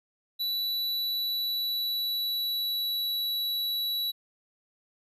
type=tone with pitch glide; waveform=square; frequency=3951 to 3926 Hz; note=B7 to B7; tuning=0 to -11 cents; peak=-28 dBFS; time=0.39-4.12 s; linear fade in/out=20 ms; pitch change=-11 cents; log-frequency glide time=0.83-3.11 s; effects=none